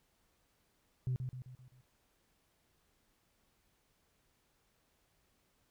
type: tone with echo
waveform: sine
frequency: 127.4 Hz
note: C3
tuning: 46 cents flat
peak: -30 dBFS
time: 1.07-1.16 s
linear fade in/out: 0 ms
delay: 130 ms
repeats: 5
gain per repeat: -6 dB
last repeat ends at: 1.81 s
effects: tanh soft clip ceiling -29 dBFS + pink hiss -75 dBFS RMS until 5.7 s